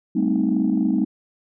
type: chord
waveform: sine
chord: A half-diminished seventh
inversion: third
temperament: equal with one note detuned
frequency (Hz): 196 / 220 / 258.2 / 311.1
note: G3 / A3 / C4 / Eb4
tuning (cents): 0 / 0 / -23 / 0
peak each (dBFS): -22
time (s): 0.15-1.05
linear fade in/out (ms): 10
effects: tanh soft clip ceiling -10 dBFS